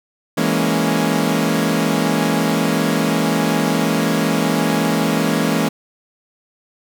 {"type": "chord", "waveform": "sawtooth", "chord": "A# half-diminished seventh", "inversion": "second", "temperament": "equal", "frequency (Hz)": [164.81, 207.7, 233.1, 277.2], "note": ["E3", "G#3", "A#3", "C#4"], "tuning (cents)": [0, 0, 0, 0], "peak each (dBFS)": -17, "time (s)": [0.37, 5.69], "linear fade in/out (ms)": 10, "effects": []}